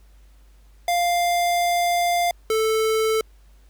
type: tone pair in turn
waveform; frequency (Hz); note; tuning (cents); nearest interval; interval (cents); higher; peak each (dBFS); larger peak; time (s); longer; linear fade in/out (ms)
square; 698.5 / 440; F5 / A4; 0 / 0; minor sixth; 800; first; -19; neither; 0.88-2.31 / 2.5-3.21; first; 2
effects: added 50 Hz sine -48 dBFS peak until 3.69 s + pink hiss -62 dBFS RMS until 3.69 s